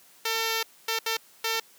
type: tone bursts at uneven times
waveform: 5% pulse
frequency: 450.6 Hz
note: A4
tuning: 41 cents sharp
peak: -14 dBFS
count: 4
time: 0.25-0.63 / 0.88-0.99 / 1.06-1.17 / 1.44-1.6 s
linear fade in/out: 5 ms
effects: white hiss -56 dBFS RMS until 1.78 s + high-pass 150 Hz 12 dB/octave